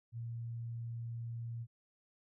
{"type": "tone", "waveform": "sine", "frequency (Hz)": 116.6, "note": "A#2", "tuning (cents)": 1, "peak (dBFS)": -39, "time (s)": [0.12, 1.67], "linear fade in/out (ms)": 50, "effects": []}